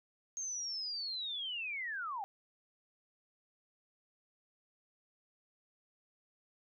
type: linear sweep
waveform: sine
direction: down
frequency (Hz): 6470 to 758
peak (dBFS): -37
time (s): 0.37-2.24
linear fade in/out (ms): 0
effects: none